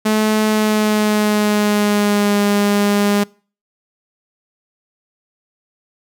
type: tone with pitch glide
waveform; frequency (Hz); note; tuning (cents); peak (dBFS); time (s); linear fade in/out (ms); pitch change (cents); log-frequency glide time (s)
sawtooth; 215.6 to 204; A3 to G#3; -35 to -31; -9; 0.05-3.24; 10; -96; 0.46-2.41
effects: noise-tail reverb RT60 0.4 s tail -25 dB re dry